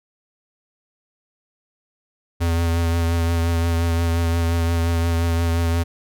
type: tone with vibrato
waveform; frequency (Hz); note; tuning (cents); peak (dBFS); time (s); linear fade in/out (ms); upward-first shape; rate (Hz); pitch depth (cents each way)
square; 84; E2; +33; -18; 2.4-5.84; 20; triangle; 5.7; 26
effects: none